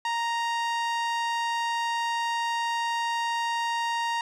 sawtooth tone with low-pass filter, 932.3 Hz, A#5, in tune, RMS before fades -28 dBFS, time 0.05-4.21 s, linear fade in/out 2 ms, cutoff 6100 Hz, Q 0.54, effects none

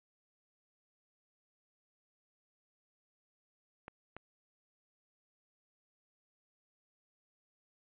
clicks, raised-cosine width 0.5 ms, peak -30 dBFS, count 2, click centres 3.881 / 4.166 s, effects resampled to 8000 Hz

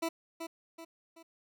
20% pulse tone with echo, 329.8 Hz, E4, 1 cent sharp, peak -26 dBFS, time 0.02-0.09 s, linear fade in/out 10 ms, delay 380 ms, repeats 3, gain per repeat -7 dB, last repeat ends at 1.23 s, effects none

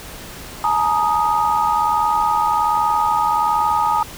sine chord, Ab suspended second, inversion none, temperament equal with one note detuned, 851 / 932.3 / 1244.5 Hz, Ab5 / Bb5 / Eb6, +42 / 0 / 0 cents, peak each -19 dBFS, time 0.64-4.03 s, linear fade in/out 2 ms, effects pink hiss -35 dBFS RMS until 4.17 s

